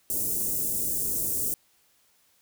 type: band-stop noise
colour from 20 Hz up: white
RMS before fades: -28 dBFS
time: 0.1-1.54 s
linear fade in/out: 0 ms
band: 470 to 7500 Hz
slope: 24 dB/octave
effects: white hiss -65 dBFS RMS until 2.41 s